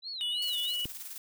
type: tone with vibrato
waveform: sine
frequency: 3884 Hz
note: B7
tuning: 30 cents flat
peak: -36 dBFS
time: 0.02-0.76 s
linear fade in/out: 50 ms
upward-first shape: sine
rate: 3 Hz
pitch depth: 210 cents each way
type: tone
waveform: triangle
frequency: 2932 Hz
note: F#7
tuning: 16 cents flat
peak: -29 dBFS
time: 0.21-0.85 s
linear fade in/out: 0 ms
type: noise with tremolo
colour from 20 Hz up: blue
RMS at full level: -41 dBFS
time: 0.42-1.18 s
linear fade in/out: 2 ms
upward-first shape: square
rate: 19 Hz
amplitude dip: 45%
type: click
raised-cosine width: 3 ms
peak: -26 dBFS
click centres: 0.856 s
effects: none